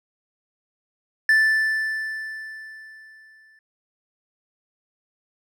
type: tone with exponential decay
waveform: triangle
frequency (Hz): 1760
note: A6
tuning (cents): 0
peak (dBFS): -11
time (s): 1.29-3.59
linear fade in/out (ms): 2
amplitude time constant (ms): 500
effects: none

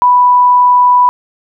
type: tone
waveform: sine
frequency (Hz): 987.8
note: B5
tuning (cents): 0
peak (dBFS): -4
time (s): 0.02-1.09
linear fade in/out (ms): 0
effects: none

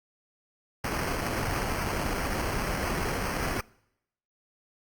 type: noise with sample-and-hold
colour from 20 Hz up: pink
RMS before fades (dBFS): -30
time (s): 0.84-3.61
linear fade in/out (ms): 5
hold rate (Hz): 3675
effects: noise-tail reverb RT60 0.8 s tail -24 dB re dry + Opus 48 kbps

